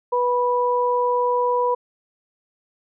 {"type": "tone pair together", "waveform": "sine", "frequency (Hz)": [490.9, 981.8], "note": ["B4", "B5"], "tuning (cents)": [-10, -10], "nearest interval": "octave", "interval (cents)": 1200, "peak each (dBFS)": -20, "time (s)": [0.12, 1.75], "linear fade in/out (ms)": 10, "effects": []}